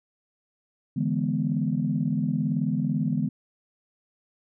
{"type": "chord", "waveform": "sine", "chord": "E dominant seventh", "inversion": "third", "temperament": "equal", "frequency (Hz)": [146.83, 164.81, 207.7, 246.9], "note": ["D3", "E3", "G#3", "B3"], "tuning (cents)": [0, 0, 0, 0], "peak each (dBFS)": -28, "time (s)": [0.96, 3.29], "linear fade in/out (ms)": 10, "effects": ["tanh soft clip ceiling -12 dBFS"]}